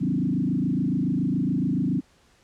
sine tone with frequency modulation, 218.1 Hz, A3, 15 cents flat, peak -21 dBFS, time 0-2.01 s, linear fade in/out 20 ms, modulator 27.1 Hz, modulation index 2.7, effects pink hiss -60 dBFS RMS until 2.43 s + low-pass 8000 Hz 12 dB/octave

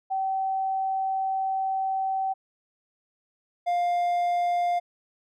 sine / triangle tone pair in turn, 768 / 702.3 Hz, G5 / F5, -36 / +10 cents, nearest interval major second, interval 154 cents, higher first, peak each -24 / -20 dBFS, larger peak second, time 0.1-2.34 / 3.66-4.8 s, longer first, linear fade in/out 20 ms, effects none

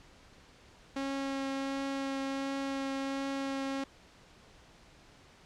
sawtooth tone with vibrato, 272.5 Hz, C#4, 29 cents flat, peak -29 dBFS, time 0.96-3.84 s, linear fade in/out 5 ms, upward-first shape triangle, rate 1.4 Hz, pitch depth 10 cents each way, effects pink hiss -58 dBFS RMS until 5.45 s + low-pass 6000 Hz 12 dB/octave

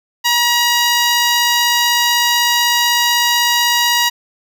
10% pulse tone, 956 Hz, A#5, 43 cents sharp, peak -3 dBFS, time 0.24-4.1 s, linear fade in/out 20 ms, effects none

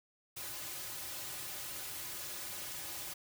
white noise with comb filter, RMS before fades -43 dBFS, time 0.36-3.14 s, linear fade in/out 10 ms, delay 4.4 ms, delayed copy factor -0.85, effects none

